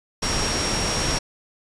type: tone in noise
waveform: sine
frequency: 5588 Hz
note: F8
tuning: in tune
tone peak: -27 dBFS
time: 0.22-1.19 s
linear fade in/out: 10 ms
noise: pink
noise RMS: -24 dBFS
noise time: 0.22-1.19 s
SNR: -6 dB
effects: resampled to 22050 Hz